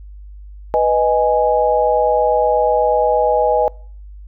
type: chord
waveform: sine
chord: G# minor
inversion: first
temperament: equal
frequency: 493.9 / 622.3 / 830.6 Hz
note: B4 / D#5 / G#5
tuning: 0 / 0 / 0 cents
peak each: -16 dBFS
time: 0.74-3.68 s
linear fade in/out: 0 ms
effects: noise-tail reverb RT60 0.5 s tail -25 dB re dry + added 50 Hz sine -33 dBFS peak until 4.27 s